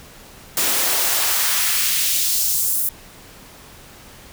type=noise with high-pass filter sweep; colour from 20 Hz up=white; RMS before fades=-19 dBFS; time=0.57-2.89 s; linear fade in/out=2 ms; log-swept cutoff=220 to 11000 Hz; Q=0.98; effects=pink hiss -43 dBFS RMS until 4.32 s